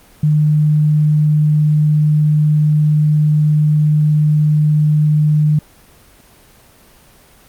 sine tone, 151.4 Hz, D#3, 47 cents flat, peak -9 dBFS, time 0.23-5.59 s, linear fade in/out 5 ms, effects pink hiss -46 dBFS RMS until 7.48 s + Opus 24 kbps

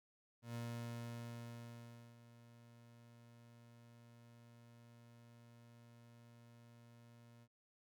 30% pulse tone with ADSR envelope, 117.8 Hz, A#2, 19 cents sharp, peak -40 dBFS, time 0.42-7.48 s, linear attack 130 ms, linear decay 1600 ms, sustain -18 dB, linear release 54 ms, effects none

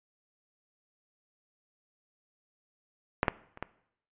clicks, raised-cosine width 0.5 ms, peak -9 / -8 / -30 / -18 dBFS, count 4, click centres 3.231 / 3.282 / 3.574 / 3.626 s, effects noise-tail reverb RT60 0.7 s tail -19 dB re dry + resampled to 8000 Hz

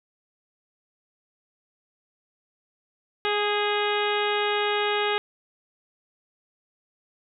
harmonic tone with a mistuned harmonic, 415.3 Hz, G#4, in tune, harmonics 1 / 2 / 3 / 4 / 5 / 6 / 7 / 8 / 9, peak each -26 / -29 / -31 / -32 / -33 / -34 / -34 / -35 / -36 dBFS, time 3.25-5.18 s, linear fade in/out 0 ms, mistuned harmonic 4, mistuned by -21 cents, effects none

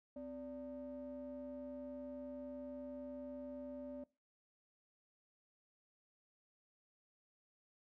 triangle ring-modulated tone, 161.8 Hz, E3, 32 cents flat, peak -40 dBFS, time 0.16-4.04 s, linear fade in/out 5 ms, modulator 420 Hz, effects noise-tail reverb RT60 0.3 s tail -21 dB re dry

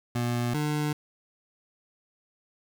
25% pulse tone pair in turn, 120.5 / 149.9 Hz, B2 / D3, -42 / +36 cents, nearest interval major third, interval 378 cents, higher second, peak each -22 dBFS, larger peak neither, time 0.15-0.54 / 0.54-0.93 s, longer neither, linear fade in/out 5 ms, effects 10-bit

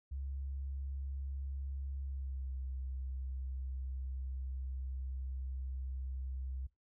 sine tone with pitch glide, 68.1 to 65.25 Hz, C#2 to C2, -30 to -4 cents, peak -38 dBFS, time 0.11-6.67 s, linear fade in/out 10 ms, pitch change -74 cents, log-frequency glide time 2.03-2.54 s, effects noise-tail reverb RT60 0.2 s tail -21 dB re dry

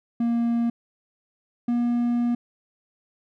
triangle tone pair in turn, 234.4 / 239.3 Hz, A#3 / A#3, +10 / +46 cents, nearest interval unison, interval 36 cents, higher second, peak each -18 dBFS, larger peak neither, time 0.2-0.7 / 1.68-2.35 s, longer second, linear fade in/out 5 ms, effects none

